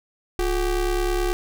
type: ring-modulated tone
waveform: square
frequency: 195.8 Hz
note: G3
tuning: 2 cents flat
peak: -18 dBFS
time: 0.39-1.33 s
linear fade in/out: 0 ms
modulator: 161 Hz
effects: none